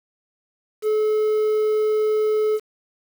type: tone with quantisation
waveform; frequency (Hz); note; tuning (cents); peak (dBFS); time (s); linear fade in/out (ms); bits
triangle; 429.8; A4; -41; -15; 0.82-2.6; 50; 7
effects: none